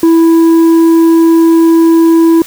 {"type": "tone with tanh clipping", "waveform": "sine", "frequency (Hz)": 329.6, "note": "E4", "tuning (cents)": 0, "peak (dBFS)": -4, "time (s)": [0.03, 2.42], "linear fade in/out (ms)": 2, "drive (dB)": 5, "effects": ["white hiss -30 dBFS RMS until 2.46 s"]}